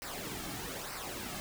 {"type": "noise with flanger", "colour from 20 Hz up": "pink", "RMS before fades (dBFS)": -41, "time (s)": [0.02, 1.4], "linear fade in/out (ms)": 0, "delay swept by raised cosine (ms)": [0.29, 2.09], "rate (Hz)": 1.1, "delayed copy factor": -0.65, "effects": []}